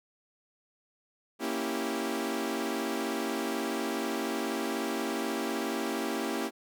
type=chord; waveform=sawtooth; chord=A# diminished seventh; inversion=none; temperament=equal; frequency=233.1 / 277.2 / 329.6 / 392 Hz; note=A#3 / C#4 / E4 / G4; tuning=0 / 0 / 0 / 0 cents; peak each=-32 dBFS; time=1.39-6.51 s; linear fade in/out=50 ms; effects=none